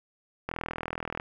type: click train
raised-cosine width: 0.5 ms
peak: -17 dBFS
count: 30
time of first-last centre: 0.49-1.199 s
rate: 40.9 Hz
effects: 9-bit